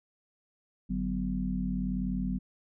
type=harmonic tone with a mistuned harmonic; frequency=50 Hz; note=G1; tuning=35 cents sharp; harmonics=1 / 3 / 4 / 5; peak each=-35 / -40 / -31 / -35 dBFS; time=0.89-2.39 s; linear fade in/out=20 ms; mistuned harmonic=4; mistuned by=-99 cents; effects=none